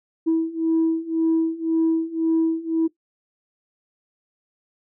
sine beating tone pair, 324.3 / 326.2 Hz, E4 / E4, -28 / -18 cents, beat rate 1.9 Hz, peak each -21 / -19 dBFS, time 0.26-2.88 s, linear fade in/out 20 ms, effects noise-tail reverb RT60 0.1 s tail -17 dB re dry + tanh soft clip ceiling -13 dBFS

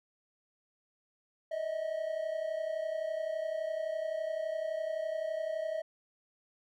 triangle tone pair together, 610 / 641.8 Hz, D#5 / E5, -34 / -46 cents, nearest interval minor second, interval 88 cents, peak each -36 / -32 dBFS, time 1.51-5.82 s, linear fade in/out 10 ms, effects none

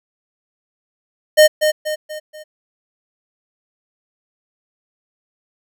square tone with echo, 613 Hz, D#5, 26 cents flat, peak -6 dBFS, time 1.37-1.48 s, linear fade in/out 20 ms, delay 240 ms, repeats 4, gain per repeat -7 dB, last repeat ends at 2.44 s, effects none

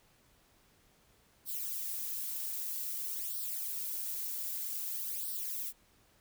violet noise with flanger, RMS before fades -38 dBFS, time 1.45-5.73 s, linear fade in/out 50 ms, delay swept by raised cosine 0.21 to 3.91 ms, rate 0.52 Hz, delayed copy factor +0.75, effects pink hiss -67 dBFS RMS until 6.2 s

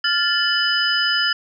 sine tone cluster, 1396 / 1744 / 2984 / 5020 Hz, F6 / A6 / F#7 / D#8, -1 / -16 / +14 / +15 cents, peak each -22 dBFS, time 0.04-1.33 s, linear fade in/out 5 ms, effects none

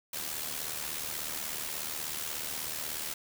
white noise with amplitude modulation, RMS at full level -34 dBFS, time 0.13-3.14 s, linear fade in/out 5 ms, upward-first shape sine, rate 76.5 Hz, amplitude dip 60%, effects none

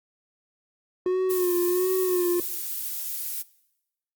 triangle tone with vibrato, 362.6 Hz, F#4, 35 cents flat, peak -19 dBFS, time 1.06-2.4 s, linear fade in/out 2 ms, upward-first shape sine, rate 1.4 Hz, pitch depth 53 cents each way
violet noise, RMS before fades -31 dBFS, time 1.29-3.43 s, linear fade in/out 20 ms
effects noise-tail reverb RT60 0.9 s tail -21 dB re dry + Opus 32 kbps

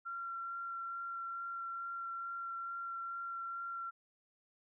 sine tone with vibrato, 1369 Hz, F6, 35 cents flat, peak -39 dBFS, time 0.05-3.91 s, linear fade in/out 20 ms, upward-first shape sine, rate 2.3 Hz, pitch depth 9 cents each way, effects none

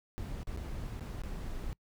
brown noise with dropouts, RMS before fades -39 dBFS, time 0.18-1.73 s, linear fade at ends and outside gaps 0 ms, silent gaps 0.432-0.471 / 0.563-0.574 / 0.995-1.008 / 1.217-1.236 s, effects noise-tail reverb RT60 0.1 s tail -26 dB re dry

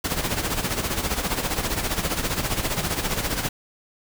pink noise with tremolo, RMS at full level -23 dBFS, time 0.04-3.49 s, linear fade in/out 5 ms, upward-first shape sine, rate 15 Hz, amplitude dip 65%, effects none

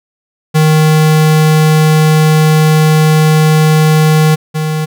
square tone pair in turn, 155.56 / 155.56 Hz, D#3 / D#3, 0 / 0 cents, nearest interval unison, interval 0 cents, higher neither, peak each -6 / -13 dBFS, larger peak first, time 0.54-4.36 / 4.54-4.86 s, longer first, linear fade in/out 20 ms, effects none

